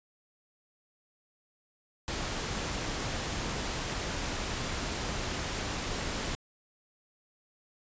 pink noise, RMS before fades -34 dBFS, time 2.08-6.35 s, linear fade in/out 0 ms, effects resampled to 16000 Hz

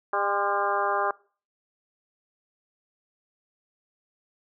harmonic tone with a mistuned harmonic, 200.8 Hz, G3, 42 cents sharp, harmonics 2 / 3 / 4 / 5 / 6 / 7 / 8, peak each -32 / -31 / -29 / -30 / -29 / -33 / -36 dBFS, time 0.13-1.11 s, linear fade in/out 2 ms, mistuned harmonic 5, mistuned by +54 cents, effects noise-tail reverb RT60 0.4 s tail -22 dB re dry

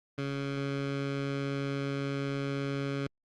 15% pulse tone with notch filter, 139.1 Hz, C#3, 6 cents sharp, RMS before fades -33 dBFS, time 0.18-3.07 s, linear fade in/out 2 ms, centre 750 Hz, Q 1.7, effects low-pass 4000 Hz 12 dB/octave + Opus 32 kbps

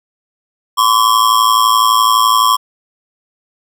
square ring-modulated tone, 1082 Hz, C#6, 42 cents flat, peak -6 dBFS, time 0.77-2.57 s, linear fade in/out 20 ms, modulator 55.9 Hz, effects none

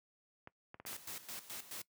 clicks, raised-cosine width 0.5 ms, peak -34 dBFS, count 5, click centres 0.474 / 0.744 / 0.8 / 0.852 / 0.93 s
white noise with tremolo, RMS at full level -45 dBFS, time 0.86-1.82 s, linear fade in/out 5 ms, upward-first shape square, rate 4.7 Hz, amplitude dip 75%
effects noise-tail reverb RT60 0.1 s tail -20 dB re dry + high-pass 80 Hz 12 dB/octave

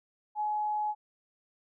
sine tone, 845 Hz, G#5, 30 cents sharp, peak -28 dBFS, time 0.35-0.95 s, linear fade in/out 50 ms, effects none

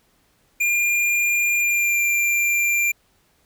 square tone with pitch glide, 2405 to 2377 Hz, D7 to D7, +41 to +20 cents, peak -18 dBFS, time 0.6-2.92 s, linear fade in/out 10 ms, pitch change -21 cents, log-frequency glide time 1.58-2 s, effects pink hiss -62 dBFS RMS until 3.45 s

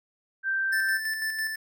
sine tone, 1566 Hz, G6, 2 cents flat, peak -24 dBFS, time 0.43-1 s, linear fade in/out 50 ms
square tone with tremolo, 1760 Hz, A6, in tune, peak -27 dBFS, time 0.72-1.56 s, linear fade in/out 10 ms, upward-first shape square, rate 6 Hz, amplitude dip 40%
effects none

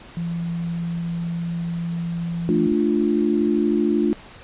sine tone, 169.6 Hz, E3, 50 cents sharp, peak -23 dBFS, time 0.17-2.67 s, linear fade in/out 0 ms
sine chord, D minor, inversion second, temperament equal with one note detuned, 220 / 296.4 / 349.2 Hz, A3 / D4 / F4, 0 / +16 / 0 cents, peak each -21 dBFS, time 2.49-4.13 s, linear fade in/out 0 ms
click, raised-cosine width 5 ms, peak -22 dBFS, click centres 2.72 s
effects pink hiss -43 dBFS RMS until 4.43 s + resampled to 8000 Hz

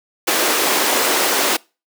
pink high-pass noise, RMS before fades -17 dBFS, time 0.27-1.57 s, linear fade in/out 10 ms, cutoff 310 Hz, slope 24 dB/octave, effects noise-tail reverb RT60 0.3 s tail -25 dB re dry

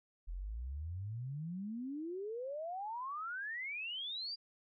sine exponential sweep, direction up, 40.61 to 4869 Hz, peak -39 dBFS, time 0.27-4.36 s, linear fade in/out 20 ms, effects none

